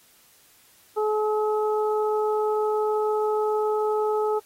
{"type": "harmonic tone", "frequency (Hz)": 427, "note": "G#4", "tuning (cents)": 48, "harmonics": [1, 2, 3], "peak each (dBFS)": [-22, -28, -32], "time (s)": [0.96, 4.4], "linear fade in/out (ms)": 20, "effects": ["white hiss -57 dBFS RMS until 4.45 s", "AAC 48 kbps"]}